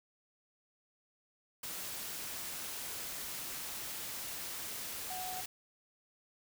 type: tone in noise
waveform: sine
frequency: 740 Hz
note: F#5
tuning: in tune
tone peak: -41 dBFS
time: 5.1-5.41 s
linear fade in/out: 5 ms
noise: white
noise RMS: -42 dBFS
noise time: 1.63-5.46 s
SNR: -2 dB
effects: none